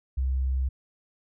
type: tone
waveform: sine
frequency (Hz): 65.41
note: C2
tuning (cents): 0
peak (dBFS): -23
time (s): 0.17-0.69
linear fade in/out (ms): 10
effects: none